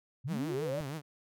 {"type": "linear sweep", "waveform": "sine", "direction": "up", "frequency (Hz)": [111.3, 618], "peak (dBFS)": -33, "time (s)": [0.24, 0.81], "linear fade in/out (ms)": 20}
{"type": "tone with vibrato", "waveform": "sawtooth", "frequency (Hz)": 146, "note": "D3", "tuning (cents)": -10, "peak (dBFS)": -33, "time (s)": [0.27, 1.02], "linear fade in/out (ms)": 50, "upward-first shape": "triangle", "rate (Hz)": 6.2, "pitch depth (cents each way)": 210}
{"type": "click", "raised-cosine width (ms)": 5, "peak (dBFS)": -34, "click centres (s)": 0.807}
{"effects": []}